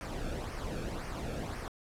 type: noise with flanger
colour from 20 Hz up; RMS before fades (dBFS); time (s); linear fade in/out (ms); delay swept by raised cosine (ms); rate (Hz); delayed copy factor
brown; -38; 0.01-1.68; 0; 0.26 to 1.03; 1.9; -0.6
effects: low-pass 12000 Hz 12 dB/octave